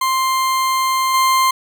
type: tone with level steps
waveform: 40% pulse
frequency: 1050 Hz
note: C6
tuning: 6 cents sharp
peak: -14 / -11 dBFS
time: 0.01-1.51 s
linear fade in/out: 5 ms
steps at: 1.14 s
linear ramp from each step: 2 ms
effects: none